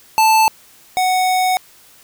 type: tone pair in turn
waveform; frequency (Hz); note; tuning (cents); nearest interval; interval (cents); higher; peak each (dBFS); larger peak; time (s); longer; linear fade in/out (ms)
square; 880 / 741.2; A5 / F#5; 0 / +3; minor third; 297; first; -10 / -14; first; 0.18-0.48 / 0.97-1.57; second; 0
effects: white hiss -47 dBFS RMS until 2.03 s